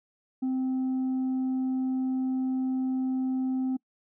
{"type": "tone with tanh clipping", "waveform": "sine", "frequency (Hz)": 259.8, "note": "C4", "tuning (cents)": -12, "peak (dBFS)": -26, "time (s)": [0.42, 3.77], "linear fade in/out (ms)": 10, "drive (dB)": 2, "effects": ["noise-tail reverb RT60 0.1 s tail -25 dB re dry"]}